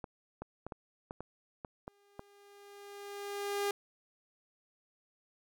clicks, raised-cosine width 1 ms, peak -27 dBFS, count 9, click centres 0.042 / 0.42 / 0.666 / 0.722 / 1.109 / 1.206 / 1.648 / 1.879 / 2.194 s
sawtooth tone with exponential growth, 404.1 Hz, G#4, 47 cents flat, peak -26 dBFS, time 1.87-3.71 s, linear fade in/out 2 ms, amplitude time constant 400 ms
effects none

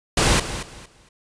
pink noise with echo, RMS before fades -17 dBFS, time 0.17-0.4 s, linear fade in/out 5 ms, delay 230 ms, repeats 3, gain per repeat -12 dB, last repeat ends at 1.09 s, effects resampled to 22050 Hz

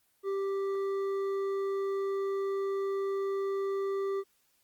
sine tone with hard clipping, 392 Hz, G4, in tune, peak -31 dBFS, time 0.23-4.24 s, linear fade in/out 50 ms, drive 7 dB, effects white hiss -71 dBFS RMS until 4.63 s + Opus 24 kbps

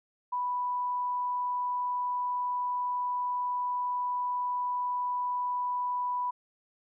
sine tone, 987.8 Hz, B5, in tune, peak -28 dBFS, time 0.32-6.31 s, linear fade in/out 10 ms, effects none

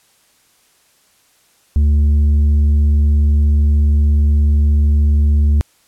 sine tone with tanh clipping, 73.6 Hz, D2, 4 cents sharp, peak -10 dBFS, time 1.76-5.61 s, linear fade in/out 0 ms, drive 5 dB, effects white hiss -55 dBFS RMS until 5.87 s + low-pass 12000 Hz 12 dB/octave

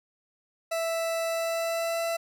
40% pulse tone with pitch glide, 660 to 668.1 Hz, E5 to E5, +2 to +23 cents, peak -26 dBFS, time 0.71-2.17 s, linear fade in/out 10 ms, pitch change +21 cents, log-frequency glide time 1.27-2.02 s, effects none

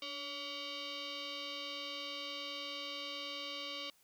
sine tone with frequency modulation, 291.3 Hz, D4, 14 cents flat, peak -40 dBFS, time 0.02-3.9 s, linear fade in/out 2 ms, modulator 852 Hz, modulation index 4.9, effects white hiss -69 dBFS RMS until 4.03 s

